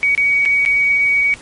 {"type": "tone with dropouts", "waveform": "sine", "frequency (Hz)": 2256, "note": "C#7", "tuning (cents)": 30, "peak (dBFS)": -11, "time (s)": [0.03, 1.34], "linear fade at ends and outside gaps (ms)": 0, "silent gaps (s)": [[0.15, 0.177], [0.453, 0.458], [0.651, 0.66]], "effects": ["pink hiss -39 dBFS RMS until 1.41 s", "MP3 48 kbps"]}